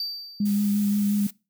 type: tone with exponential decay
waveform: triangle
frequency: 4642 Hz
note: D8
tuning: 21 cents flat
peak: -24 dBFS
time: 0-0.83 s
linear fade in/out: 2 ms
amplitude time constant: 180 ms
type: tone with vibrato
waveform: sine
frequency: 204.7 Hz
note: G#3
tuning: 25 cents flat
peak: -20 dBFS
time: 0.4-1.27 s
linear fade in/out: 5 ms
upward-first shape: sine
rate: 5.7 Hz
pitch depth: 19 cents each way
type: noise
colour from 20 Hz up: blue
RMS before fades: -38 dBFS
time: 0.45-1.31 s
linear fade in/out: 10 ms
effects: noise-tail reverb RT60 0.3 s tail -23 dB re dry